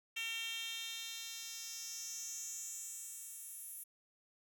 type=tone with high-pass filter sweep; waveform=10% pulse; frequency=455.4 Hz; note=A#4; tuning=40 cents flat; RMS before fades=-45 dBFS; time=0.16-3.84 s; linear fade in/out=10 ms; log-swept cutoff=2800 to 11000 Hz; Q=3.6; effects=none